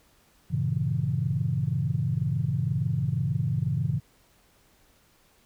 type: chord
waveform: sine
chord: G diminished seventh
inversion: none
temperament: equal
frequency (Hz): 98 / 116.54 / 138.59 / 164.81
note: G2 / Bb2 / Db3 / Fb3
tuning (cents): 0 / 0 / 0 / 0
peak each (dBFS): -32 / -29 / -27 / -30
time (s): 0.5-4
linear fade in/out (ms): 20
effects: tanh soft clip ceiling -13 dBFS + pink hiss -62 dBFS RMS until 5.45 s